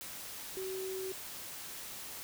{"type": "tone in noise", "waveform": "sine", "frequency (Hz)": 378.4, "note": "F#4", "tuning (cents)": 39, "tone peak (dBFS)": -37, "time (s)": [0.57, 1.12], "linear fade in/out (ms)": 0, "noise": "white", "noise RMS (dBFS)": -45, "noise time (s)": [0.01, 2.23], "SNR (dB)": 5, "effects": []}